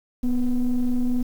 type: ring-modulated tone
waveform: triangle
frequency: 129.1 Hz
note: C3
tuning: 23 cents flat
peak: -12 dBFS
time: 0.23-1.23 s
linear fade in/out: 10 ms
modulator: 118 Hz
effects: tanh soft clip ceiling -14 dBFS + 8-bit